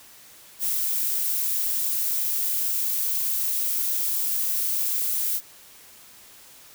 violet noise, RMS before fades -25 dBFS, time 0.59-5.41 s, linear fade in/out 50 ms, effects white hiss -49 dBFS RMS until 6.74 s

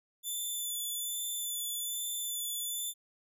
5% pulse tone with vibrato, 3500 Hz, A7, 10 cents flat, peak -27 dBFS, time 0.23-2.94 s, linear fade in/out 50 ms, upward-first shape sine, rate 1.2 Hz, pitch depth 19 cents each way, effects none

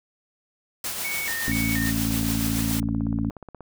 white noise with tremolo, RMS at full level -29 dBFS, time 0.84-2.8 s, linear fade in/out 2 ms, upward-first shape sine, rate 7 Hz, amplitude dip 35%
sine tone with vibrato, 2021 Hz, B6, 39 cents sharp, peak -28 dBFS, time 1.04-1.91 s, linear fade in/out 10 ms, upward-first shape square, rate 2.1 Hz, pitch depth 170 cents each way
harmonic tone, 55.9 Hz, A1, 28 cents sharp, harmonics 1 / 2 / 3 / 4 / 5, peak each -31 / -29 / -33 / -27 / -28 dBFS, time 1.48-3.3 s, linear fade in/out 0 ms
click train, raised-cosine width 1 ms, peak -26 dBFS, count 27, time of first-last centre 2.05-3.607 s, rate 16.7 Hz
effects none

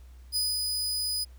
sawtooth tone with ADSR envelope, 4978 Hz, D#8, in tune, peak -22 dBFS, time 0.32-1.25 s, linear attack 42 ms, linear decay 210 ms, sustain -3 dB, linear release 20 ms, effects added 62 Hz sine -46 dBFS peak until 1.38 s + pink hiss -64 dBFS RMS until 1.38 s

